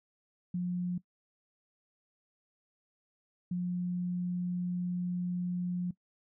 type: tone bursts at uneven times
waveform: sine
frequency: 178.2 Hz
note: F3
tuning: 35 cents sharp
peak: -30 dBFS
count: 2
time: 0.54-0.98 / 3.51-5.91 s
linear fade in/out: 5 ms
effects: noise-tail reverb RT60 0.1 s tail -19 dB re dry